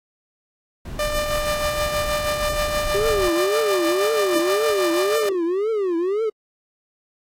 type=noise; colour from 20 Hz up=brown; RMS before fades=-30 dBFS; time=0.85-3.29 s; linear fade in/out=5 ms
type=tone with tremolo; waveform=sawtooth; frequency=597 Hz; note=D5; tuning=28 cents sharp; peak=-16 dBFS; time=0.99-5.29 s; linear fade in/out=2 ms; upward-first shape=sine; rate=6.3 Hz; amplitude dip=40%
type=tone with vibrato; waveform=triangle; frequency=386.6 Hz; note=G4; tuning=24 cents flat; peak=-17 dBFS; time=2.94-6.3 s; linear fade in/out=10 ms; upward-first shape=triangle; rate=1.9 Hz; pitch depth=290 cents each way
effects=AAC 48 kbps